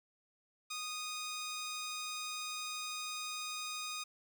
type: tone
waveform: 10% pulse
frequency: 1239 Hz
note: D#6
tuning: 8 cents flat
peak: -31 dBFS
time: 0.7-4.04 s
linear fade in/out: 10 ms
effects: none